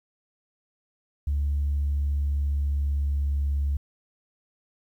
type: tone with pitch glide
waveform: sine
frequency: 71.8 to 70.69 Hz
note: D2 to C#2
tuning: -39 to +34 cents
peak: -21 dBFS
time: 1.27-3.77 s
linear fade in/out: 5 ms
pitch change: -27 cents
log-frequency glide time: 1.42-3.53 s
effects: tanh soft clip ceiling -19 dBFS + 10-bit